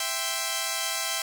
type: chord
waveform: 5% pulse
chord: C major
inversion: first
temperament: equal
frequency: 659.3 / 784 / 1046.5 Hz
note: E5 / G5 / C6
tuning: 0 / 0 / 0 cents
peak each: -20 dBFS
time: 0-1.22 s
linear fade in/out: 2 ms
effects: none

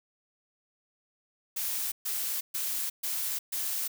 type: noise bursts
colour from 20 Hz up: blue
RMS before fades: -32 dBFS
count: 5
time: 1.56-3.88 s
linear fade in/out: 10 ms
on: 360 ms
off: 130 ms
effects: none

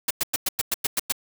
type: noise bursts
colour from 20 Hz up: white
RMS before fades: -23 dBFS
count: 9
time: 0.08-1.123 s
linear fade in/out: 5 ms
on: 27 ms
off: 100 ms
effects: none

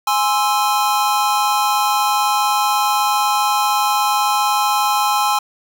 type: chord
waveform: square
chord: Ab augmented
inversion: none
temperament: equal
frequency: 830.6 / 1046.5 / 1318.5 Hz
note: Ab5 / C6 / E6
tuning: 0 / 0 / 0 cents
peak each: -18 / -20 / -22 dBFS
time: 0.07-5.39 s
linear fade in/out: 5 ms
effects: none

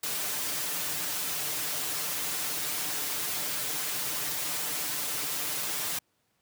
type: noise with comb filter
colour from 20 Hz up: white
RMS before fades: -32 dBFS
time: 0.03-5.99 s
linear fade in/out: 5 ms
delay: 6.7 ms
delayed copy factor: +1
effects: pink hiss -73 dBFS RMS until 6.41 s + high-pass 100 Hz 12 dB/octave

